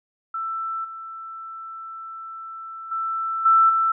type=tone with level steps; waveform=sine; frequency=1330 Hz; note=E6; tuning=15 cents sharp; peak=-25 / -33 / -23 / -12 / -17 dBFS; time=0.34-3.92 s; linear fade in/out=5 ms; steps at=0.84 / 2.91 / 3.45 / 3.69 s; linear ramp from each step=10 ms; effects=none